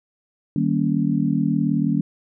sine chord, Eb dominant seventh, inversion none, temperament just, 155.56 / 194.45 / 233.3 / 280 Hz, Eb3 / G3 / Bb3 / Db4, 0 / -14 / +2 / +18 cents, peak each -23 dBFS, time 0.56-2.01 s, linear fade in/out 2 ms, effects none

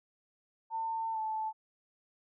sine tone with pitch glide, 899 to 874.4 Hz, A5 to A5, +37 to -11 cents, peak -32 dBFS, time 0.7-1.53 s, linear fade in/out 50 ms, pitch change -48 cents, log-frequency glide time 1.12-1.19 s, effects none

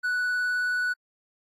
triangle tone with vibrato, 1480 Hz, F#6, in tune, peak -22 dBFS, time 0.03-0.94 s, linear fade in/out 20 ms, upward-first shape triangle, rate 19 Hz, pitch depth 11 cents each way, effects AAC 48 kbps

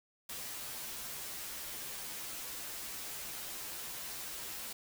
white noise with comb filter, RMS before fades -43 dBFS, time 0.29-4.73 s, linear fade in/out 5 ms, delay 11 ms, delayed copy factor -0.85, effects none

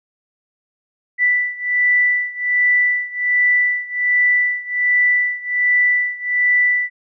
sine beating tone pair, 1975.5 / 1976.8 Hz, B6 / B6, 0 / +1 cents, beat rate 1.3 Hz, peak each -16 / -18 dBFS, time 1.18-6.9 s, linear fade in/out 50 ms, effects none

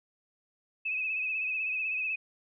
sine tone with vibrato, 2560 Hz, D#7, 49 cents sharp, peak -29 dBFS, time 0.85-2.16 s, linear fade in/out 10 ms, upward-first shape sine, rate 16 Hz, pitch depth 52 cents each way, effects none

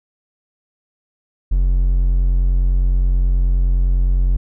triangle tone, 44.82 Hz, F1, 46 cents sharp, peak -10 dBFS, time 1.51-4.37 s, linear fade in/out 10 ms, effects none

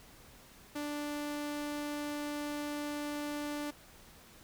sawtooth tone, 293.7 Hz, D4, in tune, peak -32 dBFS, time 0.75-3.71 s, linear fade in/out 10 ms, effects pink hiss -57 dBFS RMS until 4.43 s

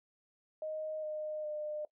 sine tone with pitch steps, 622.3 / 613 / 603.9 Hz, D#5 / D#5 / D5, 0 / -26 / +48 cents, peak -36 dBFS, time 0.62-1.85 s, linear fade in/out 2 ms, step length 410 ms, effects noise-tail reverb RT60 0.1 s tail -19 dB re dry

